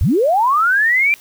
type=linear sweep; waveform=sine; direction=up; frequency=52.6 to 2392 Hz; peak=-11 dBFS; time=0.01-1.14 s; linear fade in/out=0 ms; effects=white hiss -44 dBFS RMS until 1.2 s